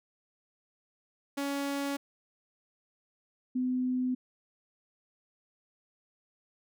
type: tone pair in turn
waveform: sawtooth / sine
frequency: 280.5 / 253.4 Hz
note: C#4 / B3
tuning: +21 / +45 cents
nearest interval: major second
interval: 176 cents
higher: first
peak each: -27 dBFS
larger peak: neither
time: 1.37-1.97 / 3.55-4.15 s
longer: neither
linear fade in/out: 10 ms
effects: none